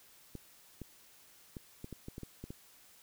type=clicks; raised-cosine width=3 ms; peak=-30 dBFS; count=10; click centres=0.353 / 0.817 / 1.568 / 1.844 / 1.927 / 2.084 / 2.181 / 2.233 / 2.44 / 2.505 s; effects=white hiss -61 dBFS RMS until 3.02 s